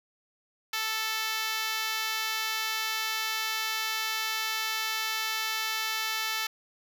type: tone with high-pass filter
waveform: 5% pulse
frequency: 440 Hz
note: A4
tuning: in tune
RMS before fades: -31 dBFS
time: 0.73-6.47 s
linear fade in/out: 5 ms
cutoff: 1100 Hz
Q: 1
effects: none